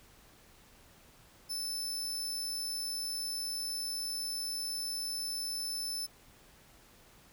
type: tone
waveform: sawtooth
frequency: 5274 Hz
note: E8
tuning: in tune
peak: -32 dBFS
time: 1.49-6.07 s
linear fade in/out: 20 ms
effects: pink hiss -60 dBFS RMS until 7.32 s